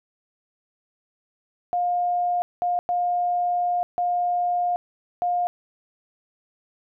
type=tone bursts at uneven times; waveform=sine; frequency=709 Hz; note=F5; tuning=26 cents sharp; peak=-20 dBFS; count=5; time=1.73-2.42 / 2.62-2.79 / 2.89-3.83 / 3.98-4.76 / 5.22-5.47 s; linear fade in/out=0 ms; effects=none